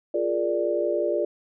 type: chord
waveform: sine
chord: Bb dominant seventh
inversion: second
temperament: equal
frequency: 349.2 / 415.3 / 466.2 / 587.3 Hz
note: F4 / Ab4 / Bb4 / D5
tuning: 0 / 0 / 0 / 0 cents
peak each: -27 / -29 / -30 / -25 dBFS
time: 0.14-1.25 s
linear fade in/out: 5 ms
effects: none